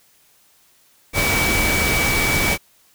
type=tone in noise; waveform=sine; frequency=2286 Hz; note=D7; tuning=47 cents flat; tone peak=-20 dBFS; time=1.13-2.58 s; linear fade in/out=50 ms; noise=pink; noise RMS=-20 dBFS; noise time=1.13-2.58 s; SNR=-3 dB; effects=white hiss -56 dBFS RMS until 2.94 s